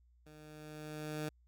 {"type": "tone with level ramp", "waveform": "15% pulse", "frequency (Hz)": 152.7, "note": "D#3", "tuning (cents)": -32, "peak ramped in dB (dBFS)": [-49, -30], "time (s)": [0.26, 1.29], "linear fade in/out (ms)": 5, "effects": ["added 60 Hz sine -64 dBFS peak until 1.47 s"]}